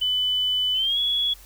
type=tone with pitch glide; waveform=sine; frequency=3000 to 3367 Hz; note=F#7 to G#7; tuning=+23 to +23 cents; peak=-20 dBFS; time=0.01-1.34 s; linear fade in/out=10 ms; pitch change=+200 cents; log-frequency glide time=0.74-0.99 s; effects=added 46 Hz sine -47 dBFS peak until 1.45 s + white hiss -50 dBFS RMS until 1.45 s